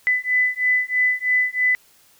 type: beating tone pair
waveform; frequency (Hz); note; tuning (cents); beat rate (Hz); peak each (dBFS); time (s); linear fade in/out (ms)
sine; 2000 / 2003.1; B6 / B6; +21 / +24; 3.1; -20; 0.07-1.75; 0
effects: white hiss -55 dBFS RMS until 2.19 s